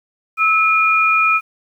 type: tone pair together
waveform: sine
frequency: 1302.2 / 2430 Hz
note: E6 / D#7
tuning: -22 / -42 cents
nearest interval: major seventh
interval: 1080 cents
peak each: -14 dBFS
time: 0.37-1.41 s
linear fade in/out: 50 ms
effects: 8-bit